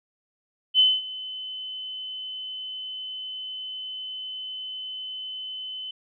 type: tone with ADSR envelope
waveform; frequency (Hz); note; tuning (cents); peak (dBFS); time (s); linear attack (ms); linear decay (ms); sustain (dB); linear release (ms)
sine; 3036; F#7; +44; -13; 0.74-5.91; 52; 220; -19; 4
effects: none